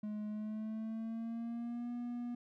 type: tone with pitch glide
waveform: triangle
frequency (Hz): 211.1 to 241.1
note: G#3 to B3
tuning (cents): +29 to -41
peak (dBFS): -36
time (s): 0.03-2.35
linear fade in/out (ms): 5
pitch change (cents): +230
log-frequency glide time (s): 0.28-1.91
effects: none